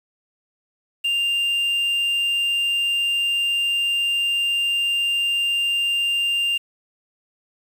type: tone with quantisation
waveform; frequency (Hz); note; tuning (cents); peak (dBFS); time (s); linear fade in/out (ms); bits
triangle; 2794; F7; 0; -17; 1.04-6.58; 10; 7
effects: none